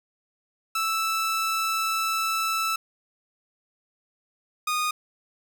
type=tone pair in turn; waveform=sawtooth; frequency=1318.5 / 1233.4 Hz; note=E6 / D#6; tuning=0 / -16 cents; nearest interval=minor second; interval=116 cents; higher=first; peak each=-20 dBFS; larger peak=neither; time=0.75-2.76 / 4.67-4.91 s; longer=first; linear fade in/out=5 ms; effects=none